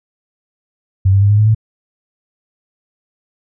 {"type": "tone with pitch steps", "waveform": "sine", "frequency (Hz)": [95.7, 98.39, 101.16, 104, 106.92, 109.93], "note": ["G2", "G2", "G#2", "G#2", "A2", "A2"], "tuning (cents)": [-41, 7, -45, 3, -49, -1], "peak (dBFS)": -7, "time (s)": [1.05, 1.548], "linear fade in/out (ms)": 10, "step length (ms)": 83, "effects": []}